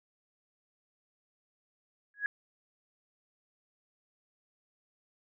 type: tone with exponential growth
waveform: sine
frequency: 1666 Hz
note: G#6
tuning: 5 cents sharp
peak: -24 dBFS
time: 2.14-2.26 s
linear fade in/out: 1 ms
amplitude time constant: 24 ms
effects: none